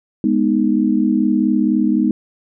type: chord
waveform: sine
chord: G# minor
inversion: none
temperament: equal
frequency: 207.7 / 246.9 / 311.1 Hz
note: G#3 / B3 / D#4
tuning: 0 / 0 / 0 cents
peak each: -17 dBFS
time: 0.24-2.11 s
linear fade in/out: 2 ms
effects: none